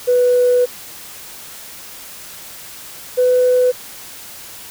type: tone pair in turn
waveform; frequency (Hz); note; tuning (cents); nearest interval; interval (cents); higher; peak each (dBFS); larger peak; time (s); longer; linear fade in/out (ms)
sine; 493.8 / 500.7; B4 / B4; 0 / +24; unison; 24; second; -9; neither; 0.07-0.66 / 3.17-3.72; first; 20
effects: tanh soft clip ceiling -6 dBFS + white hiss -35 dBFS RMS until 4.7 s